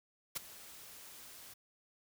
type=noise with ADSR envelope; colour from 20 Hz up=white; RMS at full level=-35 dBFS; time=0.35-1.54 s; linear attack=18 ms; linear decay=12 ms; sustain=-18 dB; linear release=10 ms; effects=none